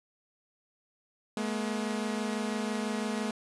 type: tone pair together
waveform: sawtooth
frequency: 212.7 / 238.7 Hz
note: G#3 / A#3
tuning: +42 / +41 cents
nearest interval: major second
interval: 199 cents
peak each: -28 / -31 dBFS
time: 1.37-3.31 s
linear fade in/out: 2 ms
effects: resampled to 24000 Hz